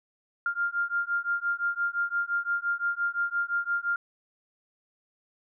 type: beating tone pair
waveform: sine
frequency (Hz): 1396.9 / 1402.7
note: F6 / F6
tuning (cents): 0 / +7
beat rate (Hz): 5.8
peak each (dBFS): -29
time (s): 0.46-3.96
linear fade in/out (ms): 2
effects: none